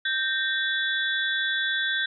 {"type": "tone cluster", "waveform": "sine", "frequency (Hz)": [1566, 1835, 3454, 3838], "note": ["G6", "A#6", "A7", "A#7"], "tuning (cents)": [-2, -28, -33, 50], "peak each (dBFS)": [-26, -31, -29, -34], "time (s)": [0.05, 2.06], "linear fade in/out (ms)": 5, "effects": []}